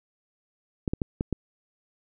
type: clicks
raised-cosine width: 3 ms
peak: -13 dBFS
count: 5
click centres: 0.878 / 0.935 / 1.018 / 1.209 / 1.327 s
effects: none